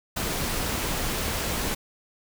pink noise, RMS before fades -28 dBFS, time 0.16-1.75 s, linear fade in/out 10 ms, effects none

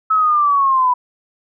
sine linear sweep, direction down, 1300 to 983 Hz, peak -11 dBFS, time 0.1-0.94 s, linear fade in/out 10 ms, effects none

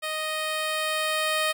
10% pulse tone with level ramp, 622.3 Hz, D#5, in tune, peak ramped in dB -20 to -14 dBFS, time 0.02-1.53 s, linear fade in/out 20 ms, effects none

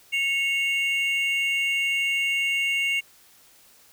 triangle tone pair together, 2197 / 2784 Hz, C#7 / F7, -16 / -6 cents, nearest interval major third, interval 410 cents, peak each -23 dBFS, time 0.12-3.01 s, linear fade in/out 20 ms, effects white hiss -55 dBFS RMS until 3.92 s

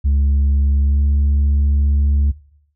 sine tone with pitch glide, 70.1 to 71.28 Hz, C#2 to C#2, +20 to +49 cents, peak -9 dBFS, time 0.04-2.32 s, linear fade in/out 20 ms, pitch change +29 cents, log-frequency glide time 0.83-1.01 s, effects noise-tail reverb RT60 0.7 s tail -20 dB re dry + tanh soft clip ceiling -11 dBFS

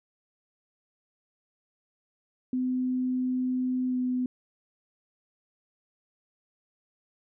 sine tone with pitch glide, 254.3 to 251.8 Hz, C4 to B3, -49 to +34 cents, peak -25 dBFS, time 2.53-4.26 s, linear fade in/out 2 ms, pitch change -17 cents, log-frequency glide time 3.88-3.97 s, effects none

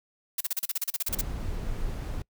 blue noise bursts, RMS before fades -28 dBFS, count 14, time 0.38-1.213 s, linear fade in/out 5 ms, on 27 ms, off 35 ms
brown noise, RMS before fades -32 dBFS, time 1.09-2.22 s, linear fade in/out 2 ms
effects noise-tail reverb RT60 0.1 s tail -25 dB re dry

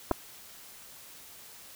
clicks, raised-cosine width 1 ms, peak -12 dBFS, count 2, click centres 0.112 / 0.115 s, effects white hiss -50 dBFS RMS until 1.75 s

